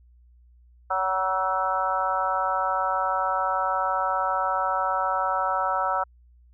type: harmonic tone with a mistuned harmonic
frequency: 188.1 Hz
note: F#3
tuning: 29 cents sharp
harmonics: 3 / 4 / 5 / 6 / 7 / 8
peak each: -31 / -28 / -28 / -36 / -26 / -37 dBFS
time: 0.9-6.04 s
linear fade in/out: 10 ms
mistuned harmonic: 5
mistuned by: +20 cents
effects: added 60 Hz sine -52 dBFS peak until 6.53 s